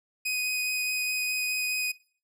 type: tone with vibrato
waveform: sawtooth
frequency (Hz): 2500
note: D#7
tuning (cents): +8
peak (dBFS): -24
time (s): 0.25-1.92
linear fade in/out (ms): 10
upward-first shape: triangle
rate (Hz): 4.8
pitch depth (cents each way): 8
effects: noise-tail reverb RT60 0.5 s tail -22 dB re dry